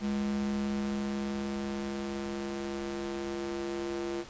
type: tone with high-pass filter sweep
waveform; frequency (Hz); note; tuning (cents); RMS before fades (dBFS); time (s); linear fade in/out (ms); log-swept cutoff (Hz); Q
square; 69; C#2; -7; -34; 0-4.25; 50; 200 to 340; 3.5
effects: pink hiss -49 dBFS RMS until 4.29 s + resampled to 16000 Hz